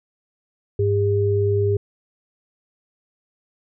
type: tone pair together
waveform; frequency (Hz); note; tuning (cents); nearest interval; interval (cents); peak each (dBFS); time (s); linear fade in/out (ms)
sine; 101.1 / 404; G#2 / G#4; -46 / -48; 2 octaves; 2398; -19; 0.79-1.77; 5
effects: none